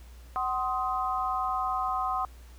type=chord; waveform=sine; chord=C diminished; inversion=second; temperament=just; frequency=753.5 / 1046.5 / 1255.8 Hz; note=Gb5 / C6 / Eb6; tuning=+31 / 0 / +16 cents; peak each=-31 dBFS; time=0.36-2.25 s; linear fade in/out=0 ms; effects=added 60 Hz sine -46 dBFS peak until 2.58 s + pink hiss -58 dBFS RMS until 2.58 s